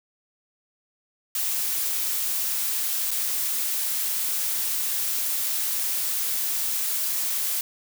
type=noise with dropouts; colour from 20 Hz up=blue; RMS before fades=-26 dBFS; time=1.35-7.61 s; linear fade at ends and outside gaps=2 ms; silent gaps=3.108-3.113 s; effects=none